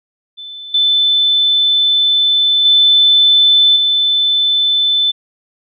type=tone with level steps; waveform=sine; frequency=3520 Hz; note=A7; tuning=in tune; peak=-27 / -9 / -6 / -10 dBFS; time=0.37-5.12 s; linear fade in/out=20 ms; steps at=0.74 / 2.65 / 3.76 s; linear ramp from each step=5 ms; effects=none